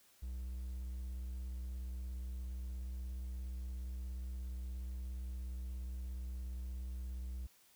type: tone with vibrato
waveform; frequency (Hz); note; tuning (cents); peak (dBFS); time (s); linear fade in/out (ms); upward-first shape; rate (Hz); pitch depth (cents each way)
triangle; 62.4; B1; +19; -38; 0.22-7.47; 10; sine; 17; 37
effects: white hiss -67 dBFS RMS until 7.75 s